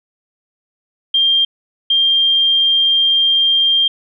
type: tone pair in turn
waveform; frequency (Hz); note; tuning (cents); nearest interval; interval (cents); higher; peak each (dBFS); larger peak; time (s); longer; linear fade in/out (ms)
sine; 3192 / 3192; G7 / G7; +31 / +31; unison; 0; neither; -10; neither; 1.14-1.45 / 1.9-3.88; second; 5
effects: none